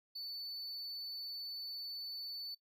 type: tone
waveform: triangle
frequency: 4491 Hz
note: C#8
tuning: 22 cents sharp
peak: -40 dBFS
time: 0.15-2.55 s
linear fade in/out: 10 ms
effects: noise-tail reverb RT60 0.1 s tail -19 dB re dry